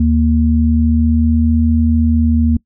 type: tone pair together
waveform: sine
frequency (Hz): 77.9 / 233.4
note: D#2 / A#3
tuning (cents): +3 / +2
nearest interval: octave + perfect fifth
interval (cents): 1899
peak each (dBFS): -12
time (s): 0-2.57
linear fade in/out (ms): 5
effects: noise-tail reverb RT60 0.1 s tail -23 dB re dry